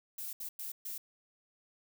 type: noise bursts at uneven times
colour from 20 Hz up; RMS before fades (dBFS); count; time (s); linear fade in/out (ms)
violet; -41; 4; 0.18-0.33 / 0.4-0.49 / 0.59-0.72 / 0.85-0.98; 5
effects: none